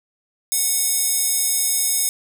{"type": "tone with high-pass filter", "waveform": "square", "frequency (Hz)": 735, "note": "F#5", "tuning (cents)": -12, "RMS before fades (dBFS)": -20, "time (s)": [0.52, 2.09], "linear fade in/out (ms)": 0, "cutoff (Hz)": 7900, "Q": 1.5, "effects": []}